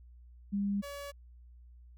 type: tone pair in turn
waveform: sine / sawtooth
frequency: 200.7 / 567.7 Hz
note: G3 / C#5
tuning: +41 / +41 cents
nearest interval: octave + tritone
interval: 1800 cents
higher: second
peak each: -29 / -37 dBFS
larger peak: first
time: 0.52-0.82 / 0.82-1.12 s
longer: neither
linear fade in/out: 20 ms
effects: added 60 Hz sine -52 dBFS peak until 1.97 s